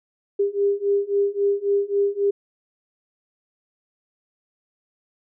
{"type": "beating tone pair", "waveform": "sine", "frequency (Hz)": [400, 403.7], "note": ["G4", "G#4"], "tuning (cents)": [35, -49], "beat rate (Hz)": 3.7, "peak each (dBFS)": [-22, -21], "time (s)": [0.39, 2.31], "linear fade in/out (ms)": 10, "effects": []}